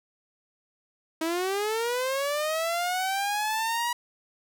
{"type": "linear sweep", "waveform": "sawtooth", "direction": "up", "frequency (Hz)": [316.4, 968], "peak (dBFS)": -22, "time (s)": [1.21, 3.93], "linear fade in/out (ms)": 5, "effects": []}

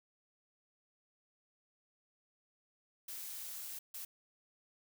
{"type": "noise bursts at uneven times", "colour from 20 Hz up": "blue", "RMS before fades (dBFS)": -45, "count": 2, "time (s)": [[3.08, 3.79], [3.94, 4.05]], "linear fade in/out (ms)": 5, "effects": []}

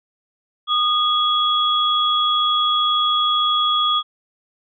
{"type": "tone pair together", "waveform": "sine", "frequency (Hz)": [1228, 3345], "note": ["D#6", "G#7"], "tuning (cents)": [-23, 12], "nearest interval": "octave + perfect fourth", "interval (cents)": 1735, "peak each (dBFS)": -18, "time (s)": [0.67, 4.03], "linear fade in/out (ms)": 50, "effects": []}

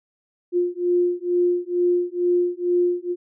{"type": "beating tone pair", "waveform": "sine", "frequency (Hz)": [352.5, 354.7], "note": ["F4", "F4"], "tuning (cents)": [16, 27], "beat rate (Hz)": 2.2, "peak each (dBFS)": [-21, -21], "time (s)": [0.52, 3.16], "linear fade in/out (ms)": 50, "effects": []}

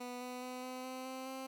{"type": "tone with pitch steps", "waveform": "15% pulse", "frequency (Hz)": [246.9, 249.6, 252.4, 255.2, 258, 260.8, 263.7], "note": ["B3", "B3", "B3", "C4", "C4", "C4", "C4"], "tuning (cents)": [0, 19, 38, -43, -24, -5, 14], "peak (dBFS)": -36, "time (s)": [0, 1.47], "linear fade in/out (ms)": 10, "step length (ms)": 210, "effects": []}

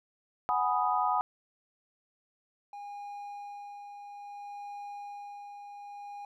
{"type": "chord", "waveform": "sine", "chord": "G# minor seventh", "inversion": "third", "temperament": "equal", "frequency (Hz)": [740, 830.6, 987.8, 1244.5], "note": ["F#5", "G#5", "B5", "D#6"], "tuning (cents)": [0, 0, 0, 0], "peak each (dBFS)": -31, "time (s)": [0.49, 1.21], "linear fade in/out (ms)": 0}
{"type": "tone with tremolo", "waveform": "triangle", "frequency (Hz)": 815, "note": "G#5", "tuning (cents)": -33, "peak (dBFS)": -37, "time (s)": [2.73, 6.25], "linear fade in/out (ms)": 2, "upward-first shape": "sine", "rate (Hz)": 0.6, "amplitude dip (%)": 40}
{"effects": []}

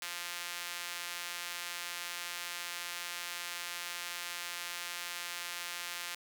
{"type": "tone with high-pass filter", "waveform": "sawtooth", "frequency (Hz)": 174.61, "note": "F3", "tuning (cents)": 0, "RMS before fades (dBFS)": -41, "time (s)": [0.02, 6.15], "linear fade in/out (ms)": 2, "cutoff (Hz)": 1900, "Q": 0.77, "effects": []}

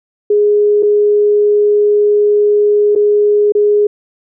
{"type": "tone with dropouts", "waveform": "sine", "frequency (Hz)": 415.3, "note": "G#4", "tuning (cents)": 0, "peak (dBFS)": -7, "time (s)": [0.3, 3.87], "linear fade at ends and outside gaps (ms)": 5, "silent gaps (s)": [[0.826, 0.83], [2.952, 2.959], [3.522, 3.55]], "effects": []}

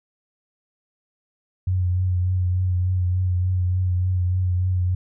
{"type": "tone with vibrato", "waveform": "sine", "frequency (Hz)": 91.1, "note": "F#2", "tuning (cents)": -26, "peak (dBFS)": -18, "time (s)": [1.67, 4.95], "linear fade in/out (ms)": 5, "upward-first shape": "triangle", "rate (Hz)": 3.4, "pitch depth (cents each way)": 35, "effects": []}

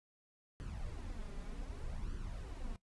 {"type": "noise with flanger", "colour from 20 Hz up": "brown", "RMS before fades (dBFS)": -43, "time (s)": [0.6, 2.76], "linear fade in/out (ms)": 0, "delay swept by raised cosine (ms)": [0.65, 5.05], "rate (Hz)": 0.65, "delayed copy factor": 0.65, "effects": ["noise-tail reverb RT60 0.1 s tail -17 dB re dry", "resampled to 24000 Hz"]}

